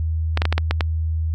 clicks, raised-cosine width 0.3 ms, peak -4 dBFS, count 7, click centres 0.374 / 0.419 / 0.454 / 0.526 / 0.58 / 0.71 / 0.808 s, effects added 80 Hz sine -19 dBFS peak until 1.34 s

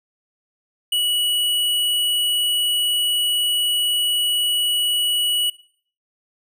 square tone, 2934 Hz, F#7, 15 cents flat, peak -18 dBFS, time 0.92-5.5 s, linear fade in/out 5 ms, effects noise-tail reverb RT60 0.5 s tail -17 dB re dry

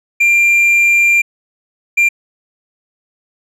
triangle tone bursts at uneven times, 2382 Hz, D7, 24 cents sharp, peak -6 dBFS, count 2, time 0.2-1.22 / 1.97-2.09 s, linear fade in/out 10 ms, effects resampled to 32000 Hz

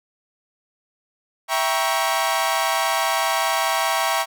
sawtooth chord, E diminished seventh, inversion none, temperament equal with one note detuned, 659.3 / 784 / 945.9 / 1108.7 Hz, E5 / G5 / Bb5 / Db6, 0 / 0 / +25 / 0 cents, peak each -21 dBFS, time 1.48-4.26 s, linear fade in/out 50 ms, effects none

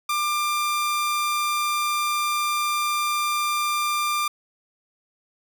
sawtooth tone, 1192 Hz, D6, 25 cents sharp, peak -18 dBFS, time 0.09-4.28 s, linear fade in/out 5 ms, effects none

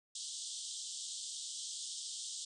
white band-pass noise, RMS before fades -44 dBFS, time 0.15-2.45 s, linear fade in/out 5 ms, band 3100 to 8800 Hz, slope 96 dB/octave, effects none

